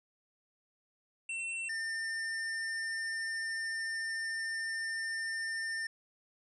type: tone pair in turn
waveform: square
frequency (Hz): 2702 / 1803.4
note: E7 / A6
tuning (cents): +42 / +42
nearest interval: perfect fifth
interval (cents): 700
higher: first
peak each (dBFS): -36 / -35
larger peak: second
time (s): 1.29-1.69 / 1.69-5.87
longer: second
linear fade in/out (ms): 5
effects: resampled to 22050 Hz